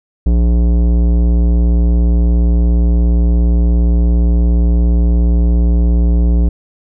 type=tone with tanh clipping; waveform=sine; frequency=58.6 Hz; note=A#1; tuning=10 cents sharp; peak=-10 dBFS; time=0.26-6.49 s; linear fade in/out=5 ms; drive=15 dB; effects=none